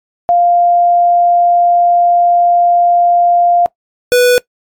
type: tone pair in turn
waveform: sine / square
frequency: 698.5 / 492.7 Hz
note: F5 / B4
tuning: 0 / -4 cents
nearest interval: tritone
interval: 604 cents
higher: first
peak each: -6 dBFS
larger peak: neither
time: 0.29-3.66 / 4.12-4.38 s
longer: first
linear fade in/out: 0 ms
effects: noise-tail reverb RT60 0.1 s tail -21 dB re dry + MP3 96 kbps